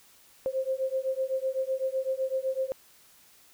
sine beating tone pair, 523.3 / 531.2 Hz, C5 / C5, 0 / +26 cents, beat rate 7.9 Hz, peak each -30 dBFS, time 0.46-2.72 s, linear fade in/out 0 ms, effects white hiss -58 dBFS RMS until 3.53 s

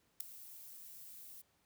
violet noise with ADSR envelope, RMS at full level -34 dBFS, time 0.2-1.42 s, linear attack 6 ms, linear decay 4 ms, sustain -19 dB, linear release 13 ms, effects pink hiss -75 dBFS RMS until 1.65 s + high-pass 60 Hz 12 dB/octave

